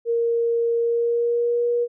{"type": "tone with pitch glide", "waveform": "sine", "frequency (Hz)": [466.2, 477.9], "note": ["A#4", "A#4"], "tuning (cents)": [0, 43], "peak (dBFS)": -18, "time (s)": [0.05, 1.88], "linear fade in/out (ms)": 50, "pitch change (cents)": 43, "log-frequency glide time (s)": [0.78, 1.67], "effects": []}